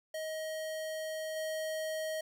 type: tone with level steps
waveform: square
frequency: 630 Hz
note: D#5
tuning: 21 cents sharp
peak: -37 / -35 dBFS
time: 0.14-2.21 s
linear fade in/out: 5 ms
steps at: 1.36 s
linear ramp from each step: 5 ms
effects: 12-bit